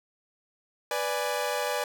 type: chord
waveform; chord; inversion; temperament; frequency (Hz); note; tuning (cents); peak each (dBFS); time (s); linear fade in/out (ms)
sawtooth; G# diminished; first; equal; 493.9 / 587.3 / 830.6; B4 / D5 / G#5; 0 / 0 / 0; -28 / -27 / -29; 0.91-1.84; 2
effects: none